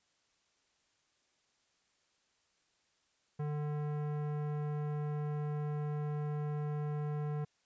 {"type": "tone with tanh clipping", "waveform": "sine", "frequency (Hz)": 148.7, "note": "D3", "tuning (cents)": 22, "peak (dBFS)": -36, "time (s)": [3.39, 7.45], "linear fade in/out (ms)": 10, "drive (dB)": 17, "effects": ["white hiss -75 dBFS RMS until 7.65 s", "resampled to 16000 Hz"]}